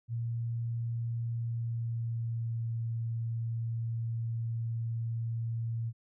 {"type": "tone with pitch glide", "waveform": "sine", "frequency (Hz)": [116.6, 114.93], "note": ["A#2", "A#2"], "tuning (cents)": [1, -24], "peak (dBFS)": -31, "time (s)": [0.08, 5.93], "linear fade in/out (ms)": 50, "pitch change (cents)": -25, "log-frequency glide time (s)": [1.3, 2.72], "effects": []}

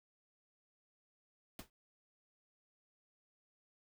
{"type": "noise with exponential decay", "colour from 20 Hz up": "pink", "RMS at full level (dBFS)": -44, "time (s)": [1.59, 1.7], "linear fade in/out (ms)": 1, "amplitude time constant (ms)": 23, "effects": []}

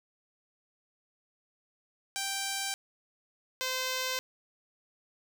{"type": "tone pair in turn", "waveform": "5% pulse", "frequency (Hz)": [784, 515.3], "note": ["G5", "C5"], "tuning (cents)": [0, -27], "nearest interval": "perfect fifth", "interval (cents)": 727, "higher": "first", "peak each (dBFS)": [-20, -19], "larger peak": "second", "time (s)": [[2.16, 2.74], [3.61, 4.19]], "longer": "neither", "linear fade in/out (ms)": 0, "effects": ["10-bit"]}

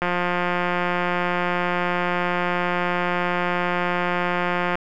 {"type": "click train", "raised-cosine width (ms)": 0.5, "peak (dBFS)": -8, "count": 839, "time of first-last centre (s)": [0.02, 4.754], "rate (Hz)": 177, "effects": []}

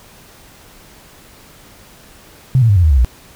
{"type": "tone with pitch steps", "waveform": "sine", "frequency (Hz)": [130, 114.49, 100.82, 88.79, 78.2, 68.87, 60.65], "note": ["C3", "A#2", "G2", "F2", "D#2", "C#2", "B1"], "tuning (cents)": [-11, -31, 49, 29, 9, -11, -31], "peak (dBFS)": -7, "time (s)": [2.55, 3.047], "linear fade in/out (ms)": 0, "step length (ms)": 71, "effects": ["pink hiss -43 dBFS RMS until 3.35 s"]}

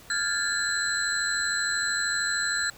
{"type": "tone cluster", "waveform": "sine", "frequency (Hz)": [1403, 1645, 1738, 4091, 7780], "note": ["F6", "G#6", "A6", "C8", "B8"], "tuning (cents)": [8, -17, -22, -40, -27], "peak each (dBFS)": -31, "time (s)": [0.1, 2.7], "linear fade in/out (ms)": 2, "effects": ["pink hiss -50 dBFS RMS until 2.77 s"]}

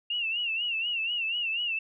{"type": "tone with vibrato", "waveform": "sine", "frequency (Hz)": 2770, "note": "F7", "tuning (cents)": -15, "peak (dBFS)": -27, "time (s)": [0.1, 1.79], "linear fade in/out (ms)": 5, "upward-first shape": "sine", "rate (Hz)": 4.1, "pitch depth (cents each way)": 100, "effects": []}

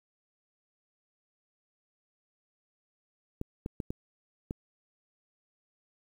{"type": "clicks", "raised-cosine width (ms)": 3, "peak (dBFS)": -21, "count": 5, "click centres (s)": [3.414, 3.661, 3.802, 3.905, 4.509], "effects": ["9-bit"]}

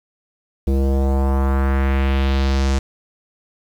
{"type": "tone with low-pass filter sweep", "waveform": "square", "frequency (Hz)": 67.5, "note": "C#2", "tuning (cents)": -45, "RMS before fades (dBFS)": -17, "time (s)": [0.67, 2.79], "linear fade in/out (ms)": 5, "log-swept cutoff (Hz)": [400, 7100], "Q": 1.7, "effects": ["7-bit"]}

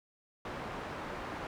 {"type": "low-pass noise", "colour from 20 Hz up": "white", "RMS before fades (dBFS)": -41, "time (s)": [0.45, 1.47], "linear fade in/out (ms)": 2, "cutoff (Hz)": 1200, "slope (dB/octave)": 12, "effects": []}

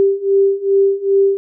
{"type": "beating tone pair", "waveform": "sine", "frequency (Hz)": [392, 394.5], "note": ["G4", "G4"], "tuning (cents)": [0, 11], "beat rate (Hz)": 2.5, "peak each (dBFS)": [-15, -13], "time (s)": [0, 1.37], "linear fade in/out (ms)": 0, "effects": []}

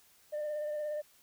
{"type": "tone with vibrato", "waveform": "sine", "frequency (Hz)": 600, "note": "D5", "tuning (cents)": 37, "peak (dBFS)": -31, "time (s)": [0.32, 1.02], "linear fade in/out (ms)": 20, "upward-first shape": "sine", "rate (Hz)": 17, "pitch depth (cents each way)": 23, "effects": ["tanh soft clip ceiling -32 dBFS", "white hiss -64 dBFS RMS until 1.22 s"]}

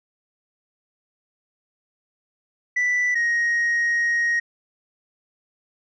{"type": "tone pair in turn", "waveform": "sine", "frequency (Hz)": [1975.5, 1877.7], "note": ["B6", "A#6"], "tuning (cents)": [0, 12], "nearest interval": "minor second", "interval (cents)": 88, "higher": "first", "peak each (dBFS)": -16, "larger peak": "neither", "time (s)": [[2.76, 3.15], [3.15, 4.4]], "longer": "second", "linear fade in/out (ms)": 10, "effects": ["tanh soft clip ceiling -17 dBFS"]}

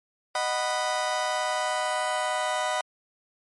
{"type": "chord", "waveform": "30% pulse", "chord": "B major", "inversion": "first", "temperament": "just", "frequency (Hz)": [617.4, 740.8, 987.8], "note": ["D#5", "F#5", "B5"], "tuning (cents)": [-14, 2, 0], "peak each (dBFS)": [-27, -27, -27], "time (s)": [0.35, 2.81], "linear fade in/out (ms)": 2, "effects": ["MP3 48 kbps"]}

